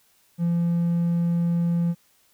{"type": "tone", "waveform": "triangle", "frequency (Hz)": 170.9, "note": "F3", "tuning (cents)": -37, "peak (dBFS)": -17, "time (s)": [0.38, 1.95], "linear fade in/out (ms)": 50, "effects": ["tanh soft clip ceiling -13 dBFS", "white hiss -62 dBFS RMS until 2.33 s"]}